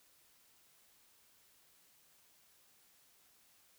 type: silence
effects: white hiss -68 dBFS RMS until 3.78 s